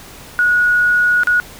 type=tone with dropouts; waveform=sine; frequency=1456 Hz; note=F#6; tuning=28 cents flat; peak=-10 dBFS; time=0.39-1.4 s; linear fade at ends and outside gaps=0 ms; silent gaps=1.234-1.272 s; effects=pink hiss -37 dBFS RMS until 1.59 s